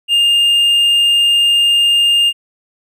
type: tone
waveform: triangle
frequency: 2814 Hz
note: F7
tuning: 12 cents sharp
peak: -7 dBFS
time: 0.08-2.33 s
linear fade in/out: 50 ms
effects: none